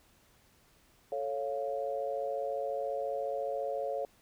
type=chord; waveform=sine; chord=A augmented; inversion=none; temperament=equal; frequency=440 / 554.4 / 698.5 Hz; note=A4 / C#5 / E#5; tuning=0 / 0 / 0 cents; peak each=-38 / -34 / -38 dBFS; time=1.12-4.05 s; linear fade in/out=2 ms; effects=pink hiss -65 dBFS RMS until 4.21 s